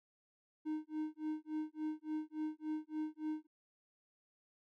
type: tone with tremolo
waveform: triangle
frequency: 309.1 Hz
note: D#4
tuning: 11 cents flat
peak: -33 dBFS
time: 0.65-3.47 s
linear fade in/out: 20 ms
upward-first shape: sine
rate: 3.5 Hz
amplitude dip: 100%
effects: none